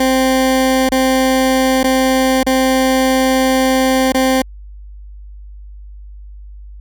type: tone with dropouts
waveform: 20% pulse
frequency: 261.6 Hz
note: C4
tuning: in tune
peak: -6 dBFS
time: 0-4.42 s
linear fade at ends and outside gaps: 5 ms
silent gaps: 0.891-0.918 / 1.832-1.841 / 2.432-2.465 / 4.122-4.144 s
effects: added 50 Hz sine -31 dBFS peak until 6.8 s